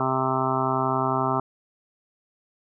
harmonic tone, 131.2 Hz, C3, 5 cents sharp, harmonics 1 / 2 / 3 / 5 / 6 / 7 / 8 / 9 / 10, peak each -30 / -30 / -30 / -30 / -30 / -30 / -30 / -30 / -30 dBFS, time 0-1.4 s, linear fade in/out 2 ms, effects none

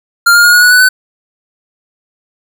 square tone with pitch steps, 1396.9 / 1414.8 / 1432.9 / 1451.2 / 1469.7 / 1488.5 / 1507.6 Hz, F6 / F6 / F6 / F#6 / F#6 / F#6 / F#6, 0 / +22 / +44 / -34 / -12 / +10 / +32 cents, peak -4 dBFS, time 0.26-0.89 s, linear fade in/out 10 ms, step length 90 ms, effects none

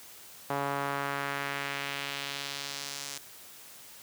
sawtooth tone with band-pass filter sweep, 140.4 Hz, C#3, 22 cents sharp, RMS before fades -35 dBFS, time 0.5-3.18 s, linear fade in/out 0 ms, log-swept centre 890 to 6800 Hz, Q 1.3, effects white hiss -50 dBFS RMS until 4.02 s + high-pass 80 Hz 12 dB/octave

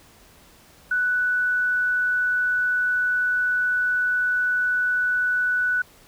sine tone, 1484 Hz, F#6, 5 cents sharp, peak -19 dBFS, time 0.91-5.82 s, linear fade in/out 5 ms, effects pink hiss -52 dBFS RMS until 6.07 s

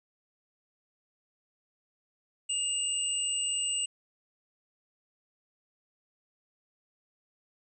sine tone pair together, 2828 / 8015 Hz, F7 / B8, +21 / +25 cents, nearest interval octave + tritone, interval 1804 cents, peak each -32 / -30 dBFS, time 2.49-3.86 s, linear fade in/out 10 ms, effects none

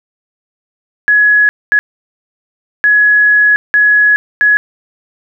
sine tone bursts at uneven times, 1684 Hz, G#6, 24 cents sharp, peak -5 dBFS, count 5, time 1.08-1.49 / 1.72-1.79 / 2.84-3.56 / 3.74-4.16 / 4.41-4.57 s, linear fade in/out 0 ms, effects none

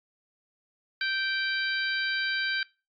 harmonic tone, 780 Hz, G5, 9 cents flat, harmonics 2 / 3 / 4 / 5 / 6, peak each -28 / -35 / -37 / -36 / -37 dBFS, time 1.01-2.63 s, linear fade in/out 2 ms, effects noise-tail reverb RT60 0.3 s tail -24 dB re dry + AAC 64 kbps

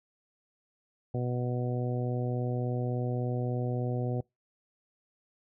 harmonic tone, 123.47 Hz, B2, in tune, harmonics 1 / 2 / 3 / 4 / 5 / 6, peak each -30 / -37 / -38 / -38 / -42 / -43 dBFS, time 1.14-4.21 s, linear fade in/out 5 ms, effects noise-tail reverb RT60 0.2 s tail -26 dB re dry

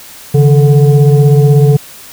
sine tone with frequency modulation, 139.9 Hz, C#3, 16 cents sharp, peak -3 dBFS, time 0.34-1.77 s, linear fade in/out 10 ms, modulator 296 Hz, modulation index 0.8, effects white hiss -33 dBFS RMS until 2.12 s

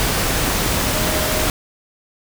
sine tone in noise, 620 Hz, D#5, 6 cents flat, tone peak -26 dBFS, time 0.95-1.47 s, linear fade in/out 0 ms, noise pink, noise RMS -19 dBFS, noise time 0-1.5 s, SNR -10 dB, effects none

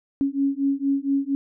sine beating tone pair, 274.6 / 278.9 Hz, C#4 / C#4, -16 / +11 cents, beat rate 4.3 Hz, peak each -23 dBFS, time 0.21-1.35 s, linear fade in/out 0 ms, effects none

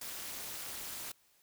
white noise with amplitude modulation, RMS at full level -39 dBFS, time 0.01-1.12 s, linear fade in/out 5 ms, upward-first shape sine, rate 266 Hz, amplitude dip 90%, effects white hiss -69 dBFS RMS until 1.42 s

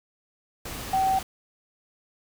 sine tone in noise, 766 Hz, G5, 40 cents flat, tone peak -20 dBFS, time 0.93-1.19 s, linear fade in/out 5 ms, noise pink, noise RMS -36 dBFS, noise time 0.65-1.23 s, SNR +13 dB, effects none

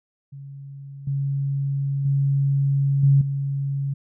sine tone with level steps, 138.8 Hz, C#3, 3 cents sharp, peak -35 / -21 / -17 / -12 / -22 dBFS, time 0.32-3.94 s, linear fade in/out 10 ms, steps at 1.07 / 2.05 / 3.03 / 3.21 s, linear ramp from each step 5 ms, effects none

